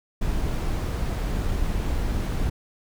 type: noise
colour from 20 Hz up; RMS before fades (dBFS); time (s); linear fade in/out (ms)
brown; -25; 0.21-2.5; 10
effects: none